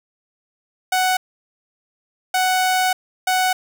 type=tone bursts at uneven times; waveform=sawtooth; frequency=743 Hz; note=F#5; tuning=7 cents sharp; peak=-12 dBFS; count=3; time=0.92-1.17 / 2.34-2.93 / 3.27-3.53 s; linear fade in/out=5 ms; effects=none